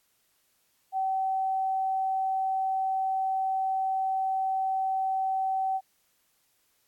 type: tone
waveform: sine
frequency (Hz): 765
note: G5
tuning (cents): -42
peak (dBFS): -25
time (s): 0.92-5.81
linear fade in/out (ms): 50
effects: white hiss -70 dBFS RMS until 6.87 s + AAC 64 kbps